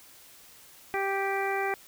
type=harmonic tone; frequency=392 Hz; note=G4; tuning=in tune; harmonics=1 / 2 / 3 / 4 / 5 / 6; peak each=-31 / -31 / -38 / -36 / -35 / -37 dBFS; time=0.94-1.74 s; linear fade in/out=0 ms; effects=white hiss -53 dBFS RMS until 1.87 s